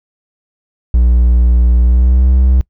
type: tone with pitch glide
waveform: triangle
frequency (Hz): 60.1 to 64.04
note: B1 to C2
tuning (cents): -46 to -37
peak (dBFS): -4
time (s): 0.94-2.61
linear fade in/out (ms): 0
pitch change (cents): +109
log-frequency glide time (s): 1.84-2.27
effects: noise-tail reverb RT60 0.1 s tail -24 dB re dry